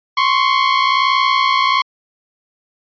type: tone pair together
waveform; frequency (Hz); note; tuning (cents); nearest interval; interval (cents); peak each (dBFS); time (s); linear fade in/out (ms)
sawtooth; 1046.5 / 1107.7; C6 / C#6; 0 / -2; minor second; 98; -11; 0.17-1.82; 5
effects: resampled to 11025 Hz